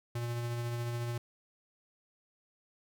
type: tone with tremolo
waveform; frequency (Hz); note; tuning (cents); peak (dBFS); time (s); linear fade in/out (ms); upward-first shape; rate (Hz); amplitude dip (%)
square; 119; A#2; +36; -33; 0.15-1.18; 5; triangle; 14; 30
effects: none